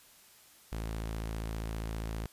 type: tone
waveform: sawtooth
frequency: 55 Hz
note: A1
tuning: in tune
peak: -31 dBFS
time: 0.72-2.26 s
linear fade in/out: 0 ms
effects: white hiss -59 dBFS RMS until 2.32 s + resampled to 32000 Hz